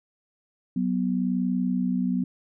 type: tone pair together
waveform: sine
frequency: 186.45 / 247.3 Hz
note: F#3 / B3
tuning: +14 / +3 cents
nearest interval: perfect fourth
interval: 489 cents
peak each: -25 dBFS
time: 0.76-2.24 s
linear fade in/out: 5 ms
effects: none